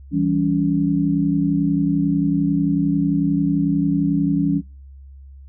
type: chord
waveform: sine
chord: C# diminished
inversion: first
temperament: equal with one note detuned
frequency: 164.81 / 196 / 282.8 Hz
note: E3 / G3 / C#4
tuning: 0 / 0 / +35 cents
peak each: -21 / -23 / -18 dBFS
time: 0.11-4.62 s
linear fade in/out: 50 ms
effects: noise-tail reverb RT60 0.3 s tail -20 dB re dry + added 68 Hz sine -38 dBFS peak until 5.48 s